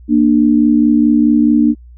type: tone pair together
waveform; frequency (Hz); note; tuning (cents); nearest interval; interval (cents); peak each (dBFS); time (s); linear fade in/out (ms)
sine; 233.1 / 297.8; A#3 / D4; 0 / +24; major third; 424; -10; 0.08-1.75; 50
effects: added 60 Hz sine -35 dBFS peak until 1.97 s